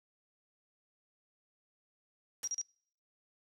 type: noise with exponential decay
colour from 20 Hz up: white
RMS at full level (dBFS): -41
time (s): 2.43-2.52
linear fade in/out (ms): 2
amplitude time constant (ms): 18
type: tone bursts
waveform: sine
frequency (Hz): 5710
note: F8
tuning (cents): +37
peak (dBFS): -33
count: 3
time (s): 2.44-2.614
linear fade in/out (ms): 0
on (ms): 34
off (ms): 36
effects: noise-tail reverb RT60 0.6 s tail -26 dB re dry + low-pass 12000 Hz 12 dB/octave